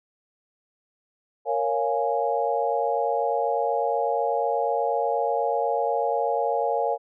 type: chord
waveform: sine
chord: Bb minor seventh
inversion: none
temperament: equal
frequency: 466.2 / 554.4 / 698.5 / 830.6 Hz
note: Bb4 / Db5 / F5 / Ab5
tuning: 0 / 0 / 0 / 0 cents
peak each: -27 dBFS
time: 1.45-6.98 s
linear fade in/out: 50 ms
effects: none